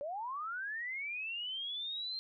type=linear sweep; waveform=sine; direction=up; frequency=547 to 4186 Hz; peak=-37 dBFS; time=0.01-2.19 s; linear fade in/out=0 ms; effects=none